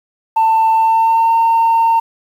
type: tone with pitch glide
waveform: sine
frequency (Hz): 892 to 912.3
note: A5 to A#5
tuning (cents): +23 to -38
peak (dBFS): -7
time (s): 0.36-2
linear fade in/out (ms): 10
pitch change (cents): +39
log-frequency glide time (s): 0.74-1.33
effects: tanh soft clip ceiling -7 dBFS + 7-bit